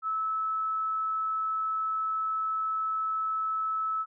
sine tone, 1303 Hz, E6, 20 cents flat, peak -27 dBFS, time 0.02-4.06 s, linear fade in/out 50 ms, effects none

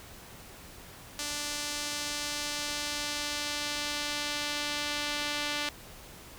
sawtooth tone with band-pass filter sweep, 293.6 Hz, D4, in tune, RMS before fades -34 dBFS, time 1.19-5.69 s, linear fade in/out 0 ms, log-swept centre 6300 to 3500 Hz, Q 0.99, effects pink hiss -49 dBFS RMS until 6.38 s

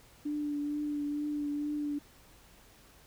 sine tone with vibrato, 293.7 Hz, D4, in tune, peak -31 dBFS, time 0.25-1.99 s, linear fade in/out 10 ms, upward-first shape triangle, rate 2.2 Hz, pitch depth 24 cents each way, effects added 49 Hz sine -66 dBFS peak until 3.06 s + pink hiss -59 dBFS RMS until 3.06 s

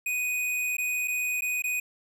square tone with dropouts, 2489 Hz, D#7, in tune, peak -27 dBFS, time 0.06-1.8 s, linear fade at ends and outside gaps 5 ms, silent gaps 0.769-0.782 / 1.076-1.08 / 1.409-1.42 / 1.622-1.639 s, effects none

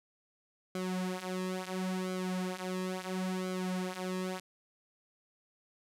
sawtooth tone with flanger, 185 Hz, F#3, in tune, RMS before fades -36 dBFS, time 0.75-4.4 s, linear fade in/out 2 ms, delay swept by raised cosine 1.1 to 6.8 ms, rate 0.73 Hz, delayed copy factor -0.8, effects low-pass 12000 Hz 12 dB/octave

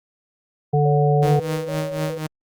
harmonic tone, 146.83 Hz, D3, in tune, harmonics 1 / 3 / 5, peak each -16 / -20 / -22 dBFS, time 0.73-1.4 s, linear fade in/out 10 ms
sine tone with vibrato, 523.3 Hz, C5, in tune, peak -26 dBFS, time 0.85-2.18 s, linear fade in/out 5 ms, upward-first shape square, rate 1.2 Hz, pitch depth 120 cents each way
sawtooth tone with tremolo, 155.56 Hz, D#3, in tune, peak -17 dBFS, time 1.22-2.27 s, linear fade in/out 10 ms, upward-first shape triangle, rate 4 Hz, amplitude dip 85%
effects Opus 48 kbps

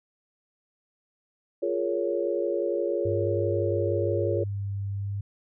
sine chord, Bb minor seventh, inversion second, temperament equal with one note detuned, 349.2 / 415.3 / 466.2 / 558.2 Hz, F4 / Ab4 / Bb4 / Db5, 0 / 0 / 0 / +12 cents, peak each -29 / -30 / -32 / -29 dBFS, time 1.62-4.44 s, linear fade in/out 10 ms
sine tone with vibrato, 100 Hz, G2, 35 cents sharp, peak -28 dBFS, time 3.05-5.21 s, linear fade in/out 5 ms, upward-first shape sine, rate 0.98 Hz, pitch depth 13 cents each way
effects none

